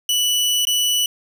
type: tone with dropouts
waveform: sawtooth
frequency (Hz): 2960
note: F#7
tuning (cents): 0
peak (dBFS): -13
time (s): 0.09-1.06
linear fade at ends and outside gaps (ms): 2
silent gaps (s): 0.652-0.67
effects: none